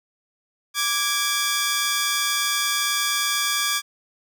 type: tone pair together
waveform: 10% pulse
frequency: 1168 / 1648.9 Hz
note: D6 / G#6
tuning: -10 / -13 cents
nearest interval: tritone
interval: 597 cents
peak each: -15 dBFS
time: 0.74-3.82 s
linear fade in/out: 50 ms
effects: none